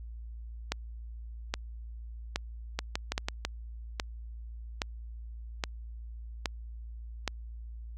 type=two click trains; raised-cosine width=0.2 ms; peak=-12 / -13 dBFS; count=9 / 5; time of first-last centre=0.72-7.277 / 2.79-3.45 s; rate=1.22 / 6.06 Hz; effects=added 57 Hz sine -40 dBFS peak until 7.97 s